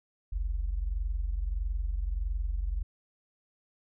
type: tone pair together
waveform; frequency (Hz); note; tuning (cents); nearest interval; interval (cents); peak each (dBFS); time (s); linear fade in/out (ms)
sine; 45.53 / 67.1; F#1 / C2; -27 / +44; perfect fifth; 671; -29 / -36; 0.32-2.83; 10
effects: none